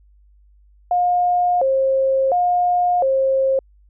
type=tone with vibrato; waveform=sine; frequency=617 Hz; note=D#5; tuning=15 cents flat; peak=-14 dBFS; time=0.91-3.59 s; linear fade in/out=2 ms; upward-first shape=square; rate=0.71 Hz; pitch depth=250 cents each way; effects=added 50 Hz sine -49 dBFS peak until 3.89 s